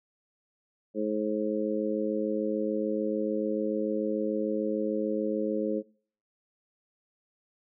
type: harmonic tone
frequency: 106.8 Hz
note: G#2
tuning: 49 cents sharp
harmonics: 2 / 3 / 4 / 5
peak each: -32 / -32 / -32 / -32 dBFS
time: 0.94-5.83 s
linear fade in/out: 50 ms
effects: noise-tail reverb RT60 0.5 s tail -23 dB re dry